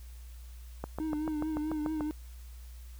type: click train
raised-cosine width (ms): 1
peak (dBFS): -21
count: 9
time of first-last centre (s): 0.84-2.008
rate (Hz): 6.85
type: tone with vibrato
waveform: triangle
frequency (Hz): 307.7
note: D#4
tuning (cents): -19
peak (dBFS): -29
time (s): 1-2.11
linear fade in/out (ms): 0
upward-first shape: triangle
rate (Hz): 4.6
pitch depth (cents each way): 58
effects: added 60 Hz sine -44 dBFS peak until 2.99 s + white hiss -60 dBFS RMS until 2.99 s